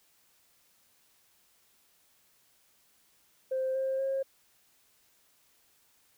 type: tone with pitch steps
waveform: sine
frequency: 523.3 / 530.9 / 538.6 Hz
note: C5 / C5 / C#5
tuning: 0 / +25 / -50 cents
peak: -27 dBFS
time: 3.51-4.23 s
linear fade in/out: 10 ms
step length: 240 ms
effects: tanh soft clip ceiling -24 dBFS + white hiss -67 dBFS RMS until 6.17 s